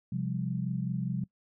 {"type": "chord", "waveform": "sine", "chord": "C suspended fourth", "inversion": "none", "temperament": "equal with one note detuned", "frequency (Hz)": [130.81, 174.61, 199.88], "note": ["C3", "F3", "G3"], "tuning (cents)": [0, 0, 34], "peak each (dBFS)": [-33, -33, -36], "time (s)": [0.12, 1.24], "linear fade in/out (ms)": 5, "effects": ["noise-tail reverb RT60 0.1 s tail -22 dB re dry"]}